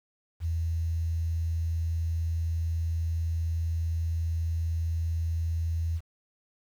sine tone with quantisation, 82.41 Hz, E2, in tune, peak -26 dBFS, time 0.4-6.01 s, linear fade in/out 50 ms, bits 9, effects none

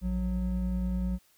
triangle tone pair together, 57.7 / 183.2 Hz, A#1 / F#3, -17 / -17 cents, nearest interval octave + minor sixth, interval 2000 cents, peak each -28 dBFS, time 0.01-1.19 s, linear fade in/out 50 ms, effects white hiss -65 dBFS RMS until 1.37 s

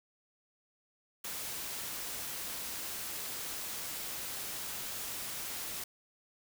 white noise, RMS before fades -40 dBFS, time 1.24-5.84 s, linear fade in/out 5 ms, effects none

